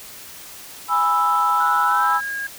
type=chord; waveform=sine; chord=E major; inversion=first; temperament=just; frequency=824.1 / 988.9 / 1318.5 Hz; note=G#5 / B5 / E6; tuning=-14 / +2 / 0 cents; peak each=-22 / -20 / -17 dBFS; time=0.88-2.21 s; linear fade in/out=50 ms
type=tone with pitch glide; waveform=sine; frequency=1470 to 1631.1 Hz; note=F#6 to G#6; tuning=-12 to -32 cents; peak=-24 dBFS; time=1.6-2.47 s; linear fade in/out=5 ms; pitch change=+180 cents; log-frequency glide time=1.85-2.14 s
effects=tanh soft clip ceiling -8 dBFS + white hiss -39 dBFS RMS until 2.58 s